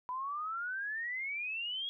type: exponential sweep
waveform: sine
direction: up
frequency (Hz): 987.8 to 3335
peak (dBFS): -35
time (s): 0.09-1.89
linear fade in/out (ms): 0
effects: none